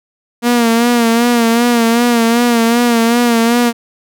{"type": "tone with vibrato", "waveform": "sawtooth", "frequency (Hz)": 234.9, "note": "A#3", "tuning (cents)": 13, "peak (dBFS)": -5, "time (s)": [0.42, 3.73], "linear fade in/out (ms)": 50, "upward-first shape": "sine", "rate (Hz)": 2.6, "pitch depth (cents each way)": 53, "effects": []}